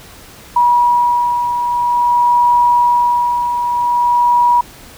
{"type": "beating tone pair", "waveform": "sine", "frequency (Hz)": [965, 965.5], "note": ["B5", "B5"], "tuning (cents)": [-40, -39], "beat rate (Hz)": 0.5, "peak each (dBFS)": [-10, -19], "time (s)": [0.56, 4.61], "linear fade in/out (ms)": 5, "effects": ["pink hiss -38 dBFS RMS until 4.97 s"]}